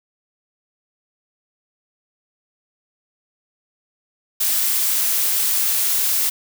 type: noise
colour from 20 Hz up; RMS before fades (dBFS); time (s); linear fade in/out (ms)
blue; -19; 4.4-6.3; 10
effects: none